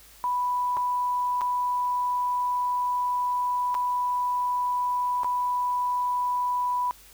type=tone with dropouts; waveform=sine; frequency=987.8 Hz; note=B5; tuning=in tune; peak=-23 dBFS; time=0.24-6.91 s; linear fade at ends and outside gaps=0 ms; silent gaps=0.768-0.772 / 1.41-1.416 / 3.744-3.75 / 5.234-5.245 s; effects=added 50 Hz sine -57 dBFS peak until 7.13 s + white hiss -52 dBFS RMS until 7.13 s